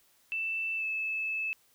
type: tone with pitch glide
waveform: sine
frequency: 2656 to 2610 Hz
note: E7 to E7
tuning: +12 to -18 cents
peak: -30 dBFS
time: 0.32-1.53 s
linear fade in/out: 0 ms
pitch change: -30 cents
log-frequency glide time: 0.76-0.85 s
effects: white hiss -66 dBFS RMS until 1.74 s